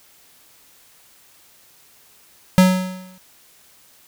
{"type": "tone with exponential decay", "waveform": "square", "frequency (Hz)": 185, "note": "F#3", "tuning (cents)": 0, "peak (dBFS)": -7, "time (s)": [2.58, 3.18], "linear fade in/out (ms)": 0, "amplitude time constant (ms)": 130, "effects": ["white hiss -52 dBFS RMS until 4.07 s"]}